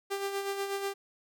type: tone with tremolo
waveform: sawtooth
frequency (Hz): 395.9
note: G4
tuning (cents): +17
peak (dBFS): -26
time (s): 0.1-0.94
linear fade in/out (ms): 20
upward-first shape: sine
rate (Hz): 8.2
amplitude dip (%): 50
effects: none